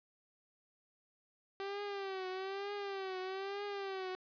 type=tone with vibrato; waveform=sawtooth; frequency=389.3 Hz; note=G4; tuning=12 cents flat; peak=-35 dBFS; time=1.6-4.15 s; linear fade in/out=0 ms; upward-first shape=triangle; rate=1.1 Hz; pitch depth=93 cents each way; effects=resampled to 11025 Hz + 12-bit